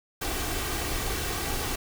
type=noise with comb filter; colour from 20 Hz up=pink; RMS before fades=-30 dBFS; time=0.21-1.76 s; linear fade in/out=10 ms; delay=2.6 ms; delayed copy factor=+0.5; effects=none